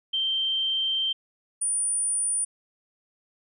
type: tone pair in turn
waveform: sine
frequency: 3136 / 9397 Hz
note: G7 / D9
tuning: 0 / 0 cents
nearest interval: octave + perfect fifth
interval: 1900 cents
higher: second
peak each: -23 dBFS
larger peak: neither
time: 0.13-1.13 / 1.61-2.45 s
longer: first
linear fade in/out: 10 ms
effects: none

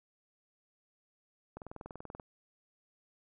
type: click train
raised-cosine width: 1 ms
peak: -30 dBFS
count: 14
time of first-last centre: 1.57-2.198 s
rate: 20.7 Hz
effects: none

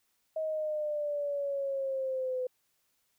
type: exponential sweep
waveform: sine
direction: down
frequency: 635 to 504 Hz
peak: -30 dBFS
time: 0.36-2.47 s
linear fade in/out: 5 ms
effects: white hiss -75 dBFS RMS until 3.18 s

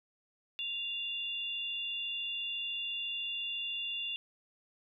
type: tone pair together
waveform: sine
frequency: 2794 / 3472 Hz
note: F7 / A7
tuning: 0 / -24 cents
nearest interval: major third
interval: 376 cents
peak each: -36 / -39 dBFS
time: 0.59-4.16 s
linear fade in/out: 0 ms
effects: none

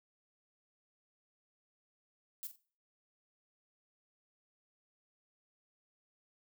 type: noise with echo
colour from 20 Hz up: violet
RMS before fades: -42 dBFS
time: 2.43-2.47 s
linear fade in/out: 0 ms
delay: 44 ms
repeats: 2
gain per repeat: -11 dB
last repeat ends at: 2.558 s
effects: noise-tail reverb RT60 0.4 s tail -18 dB re dry

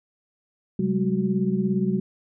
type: tone cluster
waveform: sine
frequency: 131.2 / 188.9 / 206.2 / 370.9 Hz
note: C3 / F#3 / G#3 / F#4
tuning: +5 / +36 / -12 / +4 cents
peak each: -31 / -23 / -25 / -29 dBFS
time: 0.79-2 s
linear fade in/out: 5 ms
effects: none

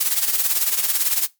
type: noise with tremolo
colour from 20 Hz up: blue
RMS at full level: -17 dBFS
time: 0-1.27 s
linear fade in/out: 10 ms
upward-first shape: sine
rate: 18 Hz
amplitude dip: 65%
effects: noise-tail reverb RT60 0.2 s tail -20 dB re dry + MP3 96 kbps

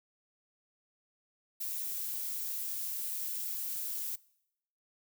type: noise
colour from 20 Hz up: violet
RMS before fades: -37 dBFS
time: 1.6-4.16 s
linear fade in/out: 10 ms
effects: noise-tail reverb RT60 0.8 s tail -23 dB re dry

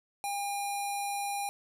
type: tone with low-pass filter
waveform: square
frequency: 806 Hz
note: G5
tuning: 48 cents sharp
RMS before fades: -34 dBFS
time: 0.24-1.49 s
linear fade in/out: 0 ms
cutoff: 11000 Hz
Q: 4.4
effects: none

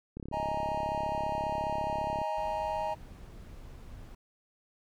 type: click train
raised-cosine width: 3 ms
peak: -27 dBFS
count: 72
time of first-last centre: 0.17-2.216 s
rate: 34.7 Hz
type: chord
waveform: triangle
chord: D# suspended fourth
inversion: none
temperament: equal with one note detuned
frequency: 625.9 / 830.6 / 932.3 Hz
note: D#5 / G#5 / A#5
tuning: +10 / 0 / 0 cents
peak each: -33 dBFS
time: 0.32-2.95 s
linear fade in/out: 20 ms
type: noise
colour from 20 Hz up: brown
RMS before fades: -47 dBFS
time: 2.37-4.15 s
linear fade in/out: 5 ms
effects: none

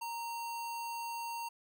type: tone with sample-and-hold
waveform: sine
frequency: 932 Hz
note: A#5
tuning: 1 cent flat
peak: -37 dBFS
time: 0.01-1.49 s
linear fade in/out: 10 ms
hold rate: 3675 Hz
effects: none

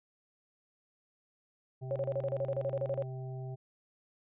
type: harmonic tone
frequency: 130 Hz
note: C3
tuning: 11 cents flat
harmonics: 1 / 3 / 5 / 6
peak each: -38 / -48 / -52 / -54 dBFS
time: 1.81-3.56 s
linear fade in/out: 20 ms
type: tone bursts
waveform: sine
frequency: 551 Hz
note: C#5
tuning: 11 cents flat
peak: -30 dBFS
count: 14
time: 1.91-3.023 s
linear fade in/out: 0 ms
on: 47 ms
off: 35 ms
effects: resampled to 8000 Hz

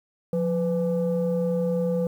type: tone pair together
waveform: sine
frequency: 177.11 / 500 Hz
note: F3 / B4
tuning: +25 / +21 cents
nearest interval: octave + tritone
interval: 1796 cents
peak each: -23 dBFS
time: 0.33-2.07 s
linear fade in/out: 2 ms
effects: tanh soft clip ceiling -17 dBFS + 9-bit

